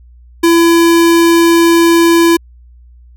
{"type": "tone", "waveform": "square", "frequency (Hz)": 336.2, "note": "E4", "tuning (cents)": 34, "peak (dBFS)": -6, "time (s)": [0.43, 2.37], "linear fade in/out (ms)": 10, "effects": ["added 60 Hz sine -37 dBFS peak until 3.16 s"]}